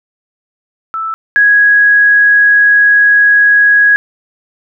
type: tone pair in turn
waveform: sine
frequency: 1318.5 / 1661.2 Hz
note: E6 / G#6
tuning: 0 / 0 cents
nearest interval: major third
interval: 400 cents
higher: second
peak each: -15 / -4 dBFS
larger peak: second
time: 0.94-1.14 / 1.36-3.96 s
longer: second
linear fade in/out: 0 ms
effects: none